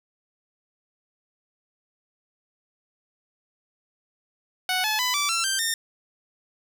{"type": "tone with pitch steps", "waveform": "10% pulse", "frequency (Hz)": [740, 859.9, 999.3, 1161.2, 1349.3, 1568, 1822.1], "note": ["F#5", "A5", "B5", "D6", "E6", "G6", "A#6"], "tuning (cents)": [0, -40, 20, -20, 40, 0, -40], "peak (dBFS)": -14, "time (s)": [4.69, 5.74], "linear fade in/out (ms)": 2, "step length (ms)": 150, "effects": []}